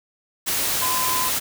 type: tone in noise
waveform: sine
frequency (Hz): 1020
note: C6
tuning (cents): -44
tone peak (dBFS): -24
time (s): 0.81-1.3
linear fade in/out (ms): 20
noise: white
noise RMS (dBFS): -23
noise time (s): 0.46-1.4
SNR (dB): -4
effects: none